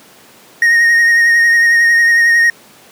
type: tone with vibrato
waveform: triangle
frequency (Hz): 1862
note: A#6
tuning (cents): -2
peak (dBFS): -5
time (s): 0.62-2.5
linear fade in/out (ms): 2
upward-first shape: triangle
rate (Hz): 11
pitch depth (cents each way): 25
effects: pink hiss -42 dBFS RMS until 2.91 s + high-pass 200 Hz 12 dB/octave